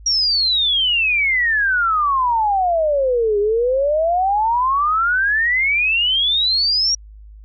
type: exponential two-way sweep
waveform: sine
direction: down then up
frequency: 5700 to 402.8 to 5700 Hz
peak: -14 dBFS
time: 0.06-6.95 s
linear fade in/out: 5 ms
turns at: 3.39 s
effects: added 52 Hz sine -37 dBFS peak until 7.44 s